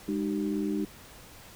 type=tone cluster; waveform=sine; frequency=204.8 / 305.2 / 383 Hz; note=G#3 / D#4 / G4; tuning=-24 / -33 / -40 cents; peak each=-31 / -30 / -35 dBFS; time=0.08-0.85 s; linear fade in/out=5 ms; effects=pink hiss -50 dBFS RMS until 1.55 s